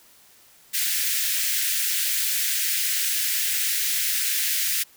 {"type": "high-pass noise", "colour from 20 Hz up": "white", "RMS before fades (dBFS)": -24, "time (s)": [0.73, 4.84], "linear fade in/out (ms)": 20, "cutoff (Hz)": 1600, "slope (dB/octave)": 48, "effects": ["white hiss -54 dBFS RMS until 4.96 s"]}